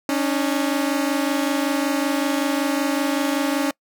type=tone pair together; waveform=sawtooth; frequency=277.2 / 302.5 Hz; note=C#4 / D#4; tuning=0 / -49 cents; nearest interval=major second; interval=151 cents; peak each=-17 / -20 dBFS; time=0.09-3.71 s; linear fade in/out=2 ms; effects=noise-tail reverb RT60 0.1 s tail -25 dB re dry